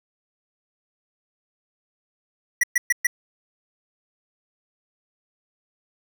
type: tone bursts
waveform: square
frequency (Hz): 1942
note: B6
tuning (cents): -30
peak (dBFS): -16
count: 4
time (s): 2.61-3.07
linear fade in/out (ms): 5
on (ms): 25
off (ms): 120
effects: none